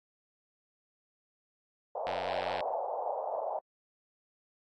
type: band-pass noise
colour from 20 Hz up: pink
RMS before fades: -35 dBFS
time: 1.95-3.59 s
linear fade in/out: 2 ms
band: 530 to 870 Hz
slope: 48 dB/octave
type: click train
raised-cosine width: 0.3 ms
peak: -22 dBFS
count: 50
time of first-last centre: 2.07-2.606 s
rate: 91.5 Hz
effects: AAC 32 kbps